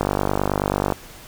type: click train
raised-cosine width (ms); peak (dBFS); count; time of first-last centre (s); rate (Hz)
1; -5; 46; 0.01-0.923; 49.3
effects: pink hiss -42 dBFS RMS until 1.27 s